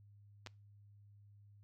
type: clicks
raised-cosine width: 0.2 ms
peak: -30 dBFS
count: 2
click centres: 0.463 / 0.471 s
effects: noise-tail reverb RT60 0.3 s tail -24 dB re dry + added 102 Hz sine -59 dBFS peak until 1.63 s